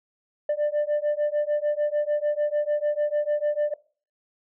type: beating tone pair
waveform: sine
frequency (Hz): 590 / 596.7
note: D5 / D5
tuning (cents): +8 / +27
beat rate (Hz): 6.7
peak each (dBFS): -23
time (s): 0.49-3.74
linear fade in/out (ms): 5
effects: noise-tail reverb RT60 0.4 s tail -21 dB re dry + tanh soft clip ceiling -19 dBFS